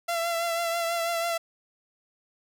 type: tone with vibrato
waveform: sawtooth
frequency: 676 Hz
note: E5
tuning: 43 cents sharp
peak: -22 dBFS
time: 0.08-1.38 s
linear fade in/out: 10 ms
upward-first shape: triangle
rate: 6.1 Hz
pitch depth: 35 cents each way
effects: none